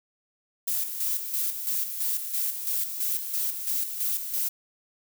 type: noise with tremolo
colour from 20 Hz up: violet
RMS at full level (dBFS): -27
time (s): 0.67-4.49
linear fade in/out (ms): 10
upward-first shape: square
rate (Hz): 3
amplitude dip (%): 55
effects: none